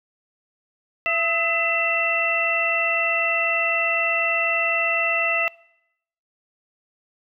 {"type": "harmonic tone with a mistuned harmonic", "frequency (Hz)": 671, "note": "E5", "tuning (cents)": 31, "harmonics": [1, 2, 3, 4], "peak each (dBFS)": [-27, -28, -25, -22], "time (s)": [1.06, 5.48], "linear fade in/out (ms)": 0, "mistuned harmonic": 2, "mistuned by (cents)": -67, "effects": ["noise-tail reverb RT60 0.8 s tail -22 dB re dry"]}